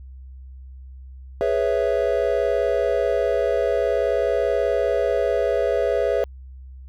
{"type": "chord", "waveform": "triangle", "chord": "C# minor seventh", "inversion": "second", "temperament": "equal", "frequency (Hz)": [415.3, 493.9, 554.4, 659.3], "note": ["G#4", "B4", "C#5", "E5"], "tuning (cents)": [0, 0, 0, 0], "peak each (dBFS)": -22, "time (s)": [1.41, 6.24], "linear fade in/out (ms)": 0, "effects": ["added 65 Hz sine -37 dBFS peak until 6.88 s"]}